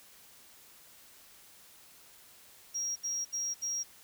sine tone bursts, 5640 Hz, F8, 16 cents sharp, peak -30 dBFS, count 4, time 2.74-3.836 s, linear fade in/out 20 ms, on 220 ms, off 72 ms, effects tanh soft clip ceiling -29 dBFS + white hiss -57 dBFS RMS until 4.03 s

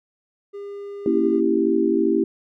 triangle tone, 403.3 Hz, G4, 49 cents sharp, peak -29 dBFS, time 0.53-1.41 s, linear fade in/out 20 ms
sine chord, A# diminished seventh, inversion none, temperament equal, 233.1 / 277.2 / 329.6 / 392 Hz, A#3 / C#4 / E4 / G4, 0 / 0 / 0 / 0 cents, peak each -24 / -24 / -20 / -21 dBFS, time 1.06-2.24 s, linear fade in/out 2 ms
effects none

